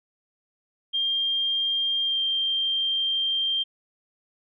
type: tone with pitch glide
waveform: sine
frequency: 3199 to 3173 Hz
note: G7 to G7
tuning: +34 to +20 cents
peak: -22 dBFS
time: 0.93-3.64 s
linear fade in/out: 20 ms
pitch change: -14 cents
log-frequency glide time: 2.04-2.19 s
effects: none